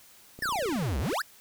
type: click train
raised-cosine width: 2 ms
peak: -30 dBFS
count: 23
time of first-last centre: 0.39-1.128 s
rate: 29.8 Hz
type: exponential two-way sweep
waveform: square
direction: down then up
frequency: 1864.7 to 58.9 to 1864.7 Hz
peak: -28 dBFS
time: 0.42-1.22 s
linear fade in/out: 5 ms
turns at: 0.99 s
effects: white hiss -55 dBFS RMS until 1.4 s